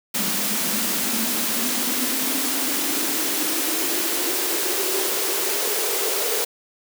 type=noise with high-pass filter sweep; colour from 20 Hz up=white; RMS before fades=-23 dBFS; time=0.14-6.45 s; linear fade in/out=10 ms; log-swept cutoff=200 to 450 Hz; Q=7.2; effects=none